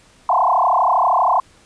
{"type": "tone with frequency modulation", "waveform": "sine", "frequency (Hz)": 880, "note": "A5", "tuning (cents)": 0, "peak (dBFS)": -12, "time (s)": [0.29, 1.4], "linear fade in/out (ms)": 2, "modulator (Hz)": 32.6, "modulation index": 6, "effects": ["pink hiss -51 dBFS RMS until 1.65 s", "resampled to 22050 Hz"]}